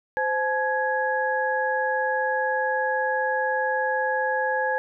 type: tone cluster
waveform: sine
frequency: 518 / 858 / 1663 Hz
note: C5 / A5 / G#6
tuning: -17 / -44 / +2 cents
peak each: -26 dBFS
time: 0.17-4.78 s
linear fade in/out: 0 ms
effects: none